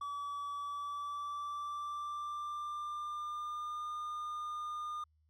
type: tone with pitch glide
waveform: triangle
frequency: 1146 to 1213.4 Hz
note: D6 to D#6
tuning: -43 to -44 cents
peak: -36 dBFS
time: 0.01-5.04 s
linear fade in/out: 5 ms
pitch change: +99 cents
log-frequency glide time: 0.53-3.9 s
effects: added 77 Hz sine -69 dBFS peak until 5.29 s